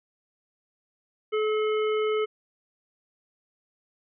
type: harmonic tone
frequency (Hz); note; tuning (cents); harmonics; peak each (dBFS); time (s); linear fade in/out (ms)
430; A4; -40; 1 / 3 / 5 / 7; -23 / -33 / -37 / -40; 1.32-2.26; 20
effects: none